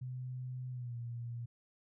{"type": "tone with pitch glide", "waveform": "sine", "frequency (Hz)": [127, 118.5], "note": ["B2", "A#2"], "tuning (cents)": [49, 29], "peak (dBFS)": -39, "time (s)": [0.01, 1.46], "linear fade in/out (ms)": 10, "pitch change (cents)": -120, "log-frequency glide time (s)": [0.7, 0.96], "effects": []}